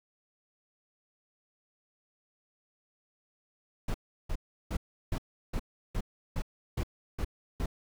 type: noise bursts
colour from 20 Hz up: brown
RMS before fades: -31 dBFS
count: 10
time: 3.88-7.66 s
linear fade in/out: 5 ms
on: 63 ms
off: 350 ms
effects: none